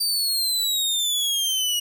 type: exponential sweep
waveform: sawtooth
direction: down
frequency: 4669 to 2887 Hz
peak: -18 dBFS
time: 0-1.8 s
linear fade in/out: 10 ms
effects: none

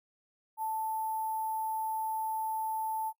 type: tone with sample-and-hold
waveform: sine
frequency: 880 Hz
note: A5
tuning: in tune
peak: -31 dBFS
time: 0.57-3.13 s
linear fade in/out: 50 ms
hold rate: 11025 Hz
effects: noise-tail reverb RT60 0.1 s tail -20 dB re dry

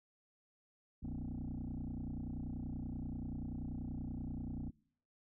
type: tone with frequency modulation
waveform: sine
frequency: 153.6 Hz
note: D#3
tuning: 22 cents flat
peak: -37 dBFS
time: 1.02-4.71 s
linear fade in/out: 20 ms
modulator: 30.4 Hz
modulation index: 4.1
effects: noise-tail reverb RT60 0.6 s tail -25 dB re dry + tanh soft clip ceiling -38 dBFS

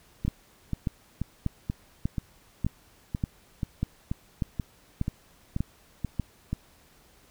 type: two click trains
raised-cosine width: 5 ms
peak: -14 / -16 dBFS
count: 11 / 14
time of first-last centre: 0.28-6.197 / 0.25-6.53 s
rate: 1.69 / 2.07 Hz
effects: pink hiss -59 dBFS RMS until 7.3 s

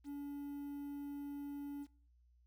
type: tone with quantisation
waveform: triangle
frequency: 285.5 Hz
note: D4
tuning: 49 cents flat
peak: -40 dBFS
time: 0.04-1.87 s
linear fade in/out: 50 ms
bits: 11
effects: noise-tail reverb RT60 0.5 s tail -22 dB re dry + added 60 Hz sine -66 dBFS peak until 2.46 s

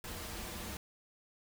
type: noise with comb filter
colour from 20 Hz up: pink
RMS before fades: -43 dBFS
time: 0.04-0.77 s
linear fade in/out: 2 ms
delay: 7.3 ms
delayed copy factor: -0.85
effects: none

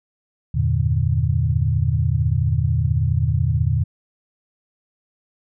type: chord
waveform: sine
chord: E half-diminished seventh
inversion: none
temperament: equal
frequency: 82.41 / 98 / 116.54 / 146.83 Hz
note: E2 / G2 / Bb2 / D3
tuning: 0 / 0 / 0 / 0 cents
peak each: -21 / -25 / -20 / -22 dBFS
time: 0.54-3.84 s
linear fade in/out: 10 ms
effects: none

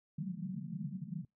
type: band-pass noise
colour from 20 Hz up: pink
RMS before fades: -41 dBFS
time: 0.18-1.25 s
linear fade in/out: 5 ms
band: 140 to 220 Hz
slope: 96 dB/octave
effects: noise-tail reverb RT60 0.2 s tail -26 dB re dry

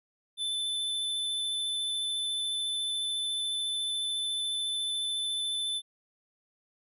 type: tone with vibrato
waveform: square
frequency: 3520 Hz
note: A7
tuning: in tune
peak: -30 dBFS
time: 0.37-5.82 s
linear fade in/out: 50 ms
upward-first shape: sine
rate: 14 Hz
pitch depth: 11 cents each way
effects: resampled to 32000 Hz

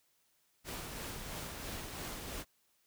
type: noise with tremolo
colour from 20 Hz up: pink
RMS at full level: -42 dBFS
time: 0.64-2.45 s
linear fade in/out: 50 ms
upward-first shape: sine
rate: 3 Hz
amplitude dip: 30%
effects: white hiss -74 dBFS RMS until 2.86 s

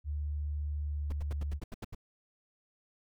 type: tone with pitch glide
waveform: sine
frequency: 73.8 to 72.57 Hz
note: D2 to D2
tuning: +9 to -20 cents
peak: -32 dBFS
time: 0.04-1.6 s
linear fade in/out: 50 ms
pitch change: -29 cents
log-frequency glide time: 0.81-1.36 s
type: noise bursts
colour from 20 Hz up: brown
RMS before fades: -39 dBFS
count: 9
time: 1.1-1.949 s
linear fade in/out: 5 ms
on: 25 ms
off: 78 ms
effects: none

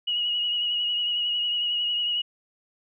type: tone with vibrato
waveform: sine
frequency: 2900 Hz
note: F#7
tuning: 35 cents flat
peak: -23 dBFS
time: 0.07-2.22 s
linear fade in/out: 10 ms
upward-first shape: sine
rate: 11 Hz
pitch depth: 26 cents each way
effects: none

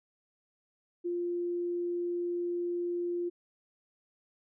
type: tone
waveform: sine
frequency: 349.2 Hz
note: F4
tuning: in tune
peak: -30 dBFS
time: 1.04-3.3 s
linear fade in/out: 20 ms
effects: none

